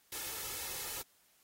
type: noise with comb filter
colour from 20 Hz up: white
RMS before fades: -41 dBFS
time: 0.12-1.02 s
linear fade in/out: 5 ms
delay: 2.3 ms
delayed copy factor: +0.5
effects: white hiss -69 dBFS RMS until 1.43 s + AAC 48 kbps